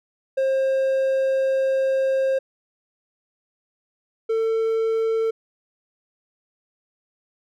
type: tone pair in turn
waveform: triangle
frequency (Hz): 533 / 448.2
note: C5 / A4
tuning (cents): +32 / +32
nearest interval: minor third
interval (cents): 300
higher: first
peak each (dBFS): -16 / -17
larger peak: first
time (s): 0.37-2.39 / 4.29-5.31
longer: first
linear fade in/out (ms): 10
effects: none